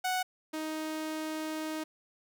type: tone pair in turn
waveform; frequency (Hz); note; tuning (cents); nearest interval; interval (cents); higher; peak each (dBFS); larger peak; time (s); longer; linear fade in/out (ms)
sawtooth; 740 / 312.7; F#5 / D#4; 0 / +9; octave + minor third; 1491; first; -25 / -30; first; 0.04-0.23 / 0.53-1.84; second; 10
effects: none